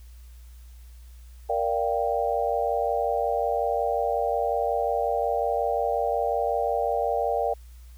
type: chord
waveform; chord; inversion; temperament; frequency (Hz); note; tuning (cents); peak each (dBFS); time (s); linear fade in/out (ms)
sine; G minor seventh; first; equal; 466.2 / 587.3 / 698.5 / 784; Bb4 / D5 / F5 / G5; 0 / 0 / 0 / 0; -28; 1.49-7.54; 10
effects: added 60 Hz sine -43 dBFS peak until 7.97 s + white hiss -60 dBFS RMS until 7.97 s